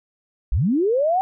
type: linear sweep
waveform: sine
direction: up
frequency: 38 to 777 Hz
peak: -16 dBFS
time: 0.52-1.21 s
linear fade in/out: 0 ms
effects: none